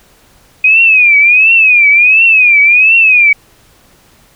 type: tone with vibrato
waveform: sine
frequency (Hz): 2489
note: D#7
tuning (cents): 0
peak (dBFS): -3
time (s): 0.64-3.33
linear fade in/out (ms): 5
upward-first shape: triangle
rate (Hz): 1.4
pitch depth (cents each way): 170
effects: pink hiss -46 dBFS RMS until 4.35 s